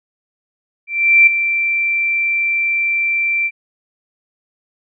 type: tone with ADSR envelope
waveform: sine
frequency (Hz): 2349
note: D7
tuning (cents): 0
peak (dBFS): -4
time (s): 0.87-3.51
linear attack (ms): 400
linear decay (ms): 6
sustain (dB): -10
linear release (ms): 52
effects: none